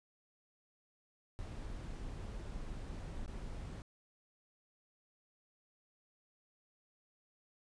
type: noise with dropouts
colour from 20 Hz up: brown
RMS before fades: -44 dBFS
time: 1.39-3.82 s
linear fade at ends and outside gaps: 0 ms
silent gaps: 3.261-3.279 s
effects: resampled to 22050 Hz